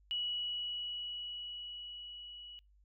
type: tone with level ramp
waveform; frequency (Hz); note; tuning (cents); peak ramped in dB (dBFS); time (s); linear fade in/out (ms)
sine; 2930; F#7; -18; -33 to -48; 0.11-2.59; 0
effects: noise-tail reverb RT60 0.2 s tail -26 dB re dry + added 50 Hz sine -63 dBFS peak until 2.84 s